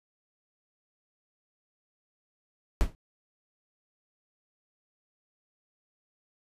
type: noise with exponential decay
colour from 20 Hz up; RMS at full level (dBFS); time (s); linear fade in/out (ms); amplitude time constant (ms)
brown; -19; 2.81-2.95; 0; 30
effects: resampled to 32000 Hz